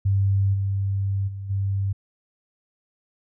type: tone with level steps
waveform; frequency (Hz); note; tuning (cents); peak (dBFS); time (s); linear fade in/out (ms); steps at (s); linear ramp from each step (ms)
sine; 98.2; G2; +4; -17 / -21 / -30 / -21; 0.05-1.93; 10; 0.53 / 1.27 / 1.49; 20
effects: none